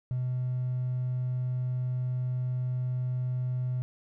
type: tone with hard clipping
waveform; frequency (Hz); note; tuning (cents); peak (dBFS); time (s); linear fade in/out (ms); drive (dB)
triangle; 126.1; B2; +36; -28; 0.11-3.82; 0; 4
effects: none